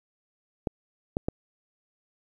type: clicks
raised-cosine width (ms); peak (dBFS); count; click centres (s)
2; -13; 3; 0.672 / 1.169 / 1.285
effects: 9-bit